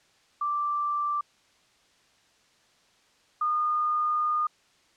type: tone pair in turn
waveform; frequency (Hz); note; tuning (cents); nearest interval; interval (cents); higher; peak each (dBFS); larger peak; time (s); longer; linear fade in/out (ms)
sine; 1174.7 / 1221; D6 / D#6; 0 / -33; minor second; 67; second; -25 / -23; second; 0.41-1.21 / 3.41-4.47; second; 5
effects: white hiss -63 dBFS RMS until 4.96 s + low-pass 6000 Hz 12 dB/octave